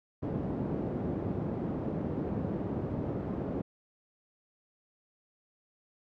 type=band-pass noise; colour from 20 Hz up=pink; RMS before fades=-34 dBFS; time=0.22-3.62 s; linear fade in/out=10 ms; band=130 to 420 Hz; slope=12 dB/octave; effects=none